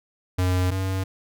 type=tone pair in turn; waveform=square; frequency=91.4 / 94.97 Hz; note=F#2 / F#2; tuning=-21 / +46 cents; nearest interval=minor second; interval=67 cents; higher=second; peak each=-20 / -24 dBFS; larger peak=first; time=0.38-0.71 / 0.71-1.04 s; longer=neither; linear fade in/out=10 ms; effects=none